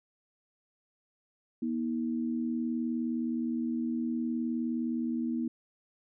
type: tone pair together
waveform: sine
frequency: 239.5 / 318.9 Hz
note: A#3 / D#4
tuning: +47 / +43 cents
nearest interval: perfect fourth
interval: 496 cents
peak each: -30 / -35 dBFS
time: 1.62-5.48 s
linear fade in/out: 5 ms
effects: none